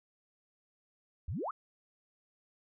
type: exponential sweep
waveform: sine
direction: up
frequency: 64.3 to 1379 Hz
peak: -34 dBFS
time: 1.28-1.51 s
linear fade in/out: 5 ms
effects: none